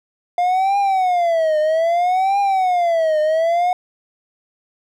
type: tone with vibrato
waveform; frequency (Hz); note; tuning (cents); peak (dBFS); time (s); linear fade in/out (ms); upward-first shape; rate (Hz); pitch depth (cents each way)
triangle; 701; F5; +6; -12; 0.38-3.73; 2; triangle; 0.62; 250
effects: none